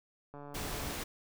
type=click train; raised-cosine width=1 ms; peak=-34 dBFS; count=85; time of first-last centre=0.34-0.923 s; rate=144 Hz
type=noise; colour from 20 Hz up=pink; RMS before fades=-39 dBFS; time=0.54-1.04 s; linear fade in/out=10 ms
effects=none